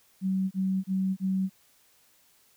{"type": "tone bursts", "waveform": "sine", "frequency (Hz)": 189.9, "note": "F#3", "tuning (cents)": 45, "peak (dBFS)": -24, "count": 4, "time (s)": [0.21, 1.497], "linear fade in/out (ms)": 50, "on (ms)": 300, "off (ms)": 29, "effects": ["white hiss -63 dBFS RMS until 2.56 s"]}